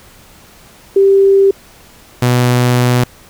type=tone pair in turn; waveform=sine / sawtooth; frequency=392 / 123.47 Hz; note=G4 / B2; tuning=0 / 0 cents; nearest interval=octave + minor sixth; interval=2000 cents; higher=first; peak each=-5 dBFS; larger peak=neither; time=0.96-1.51 / 2.22-3.04 s; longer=second; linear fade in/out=5 ms; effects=pink hiss -42 dBFS RMS until 3.29 s